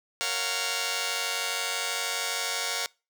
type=chord; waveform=5% pulse; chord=Gb major seventh; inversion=first; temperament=just; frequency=462.5 / 555 / 693.7 / 740 Hz; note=Bb4 / Db5 / F5 / Gb5; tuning=-14 / +2 / -12 / 0 cents; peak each=-23 dBFS; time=0.21-2.86 s; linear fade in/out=0 ms; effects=noise-tail reverb RT60 0.3 s tail -25 dB re dry